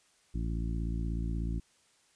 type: harmonic tone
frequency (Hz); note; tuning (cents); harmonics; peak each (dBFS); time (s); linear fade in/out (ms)
56.5; A1; +47; 1 / 2 / 3 / 4 / 5 / 6; -32 / -39 / -39 / -44 / -44 / -48; 0.34-1.6; 10
effects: white hiss -67 dBFS RMS until 2.15 s + resampled to 22050 Hz